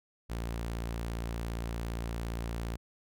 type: tone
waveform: sawtooth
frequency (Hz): 57.4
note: A#1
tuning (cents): -26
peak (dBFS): -30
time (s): 0.29-2.77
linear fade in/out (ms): 20
effects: none